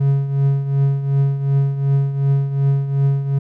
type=tone with tremolo; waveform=triangle; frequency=138.5 Hz; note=C#3; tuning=1 cent flat; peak=-9 dBFS; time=0-3.39 s; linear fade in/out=10 ms; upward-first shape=triangle; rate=2.7 Hz; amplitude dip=70%; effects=none